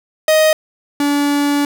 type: tone pair in turn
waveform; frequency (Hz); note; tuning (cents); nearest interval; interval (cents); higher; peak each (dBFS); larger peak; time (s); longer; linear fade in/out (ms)
45% pulse; 625 / 287.7; D#5 / D4; +8 / -36; octave + minor second; 1344; first; -9 / -13; first; 0.28-0.53 / 1-1.65; second; 2
effects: none